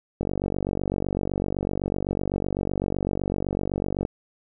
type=click train; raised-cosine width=2 ms; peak=-12 dBFS; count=185; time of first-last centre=0.21-4.051 s; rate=47.9 Hz; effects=none